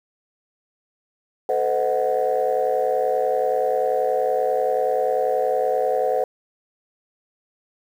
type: chord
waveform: sine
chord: A diminished seventh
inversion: none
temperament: equal with one note detuned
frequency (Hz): 440 / 510.4 / 622.3 / 740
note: A4 / C5 / Eb5 / Gb5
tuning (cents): 0 / -43 / 0 / 0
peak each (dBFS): -24 / -21 / -25 / -23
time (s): 1.49-6.24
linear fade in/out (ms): 2
effects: tanh soft clip ceiling -11 dBFS + 8-bit

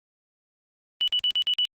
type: tone bursts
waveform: sine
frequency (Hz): 2960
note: F#7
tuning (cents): 0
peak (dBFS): -20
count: 6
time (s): 1.01-1.652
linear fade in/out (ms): 0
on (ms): 67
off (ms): 48
effects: Opus 24 kbps

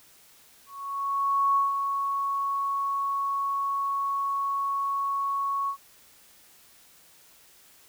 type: tone with ADSR envelope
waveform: sine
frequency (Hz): 1108.7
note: C#6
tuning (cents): 0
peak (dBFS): -19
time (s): 0.66-5.77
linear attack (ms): 900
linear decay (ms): 160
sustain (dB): -6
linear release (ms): 85
effects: white hiss -56 dBFS RMS until 7.88 s

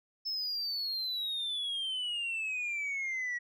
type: exponential sweep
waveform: sine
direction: down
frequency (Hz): 5274 to 1916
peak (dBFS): -30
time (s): 0.25-3.39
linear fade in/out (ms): 20
effects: tanh soft clip ceiling -31 dBFS

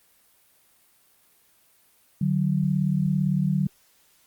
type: tone pair together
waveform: sine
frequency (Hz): 149.52 / 187.3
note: D3 / F#3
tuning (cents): +31 / +21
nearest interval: major third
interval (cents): 390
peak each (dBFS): -23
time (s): 2.21-3.67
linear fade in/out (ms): 5
effects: white hiss -61 dBFS RMS until 4.26 s + Opus 32 kbps

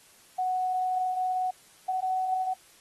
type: tone pair in turn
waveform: sine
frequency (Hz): 740 / 748.2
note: F#5 / F#5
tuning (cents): 0 / +19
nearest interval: unison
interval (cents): 19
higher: second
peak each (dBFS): -25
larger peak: neither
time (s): 0.38-1.51 / 1.88-2.54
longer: first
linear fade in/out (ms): 10
effects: white hiss -57 dBFS RMS until 2.8 s + AAC 32 kbps

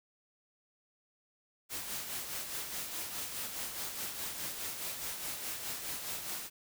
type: noise with tremolo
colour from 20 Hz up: white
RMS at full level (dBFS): -38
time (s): 1.69-6.5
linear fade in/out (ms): 50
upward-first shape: sine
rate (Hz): 4.8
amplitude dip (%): 45
effects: none

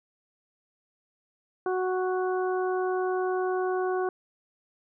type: harmonic tone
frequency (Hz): 370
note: F#4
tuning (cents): 0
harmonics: 1 / 2 / 3 / 4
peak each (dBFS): -26 / -32 / -36 / -38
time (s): 1.66-4.09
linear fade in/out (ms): 2
effects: none

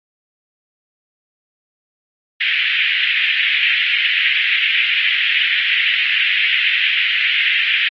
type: band-pass noise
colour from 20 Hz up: white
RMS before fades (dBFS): -17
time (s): 2.4-7.89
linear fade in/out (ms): 10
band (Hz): 1800 to 3100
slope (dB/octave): 48
effects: AAC 32 kbps

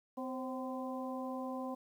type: harmonic tone with a mistuned harmonic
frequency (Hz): 256.4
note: C4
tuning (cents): -35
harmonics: 1 / 2 / 3 / 4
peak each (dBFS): -40 / -43 / -46 / -46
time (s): 0.17-1.75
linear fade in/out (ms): 10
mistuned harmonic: 2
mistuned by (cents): +56
effects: 11-bit

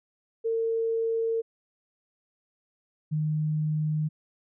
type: tone pair in turn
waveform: sine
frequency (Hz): 453.9 / 153.63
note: A#4 / D#3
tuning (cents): -46 / -22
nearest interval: octave + perfect fifth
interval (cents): 1876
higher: first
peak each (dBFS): -24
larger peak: neither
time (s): 0.44-1.42 / 3.11-4.09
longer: neither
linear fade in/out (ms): 20
effects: none

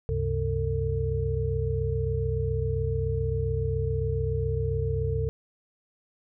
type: tone cluster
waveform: sine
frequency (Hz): 70.1 / 97.3 / 133.2 / 450.1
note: C#2 / G2 / C3 / A4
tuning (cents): +20 / -12 / +31 / +39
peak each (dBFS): -30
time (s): 0.09-5.29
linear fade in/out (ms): 0
effects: none

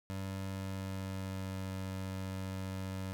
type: tone with pitch glide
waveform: 25% pulse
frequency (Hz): 96.2 to 94.99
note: G2 to F#2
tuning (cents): -32 to +46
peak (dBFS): -34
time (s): 0.1-3.13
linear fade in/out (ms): 0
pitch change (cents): -22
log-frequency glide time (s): 0.46-1.74
effects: none

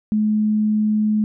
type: tone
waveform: sine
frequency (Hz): 213.4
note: G#3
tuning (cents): +47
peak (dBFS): -15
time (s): 0.12-1.24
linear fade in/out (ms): 0
effects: none

